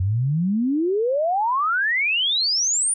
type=exponential sweep; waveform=sine; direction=up; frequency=89 to 9640 Hz; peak=-18 dBFS; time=0-2.94 s; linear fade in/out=5 ms; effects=none